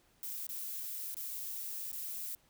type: noise with dropouts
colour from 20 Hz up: violet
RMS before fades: -41 dBFS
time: 0.23-2.35 s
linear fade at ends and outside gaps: 0 ms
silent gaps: 0.467-0.491 / 1.144-1.168 / 1.916-1.929 s
effects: pink hiss -69 dBFS RMS until 2.49 s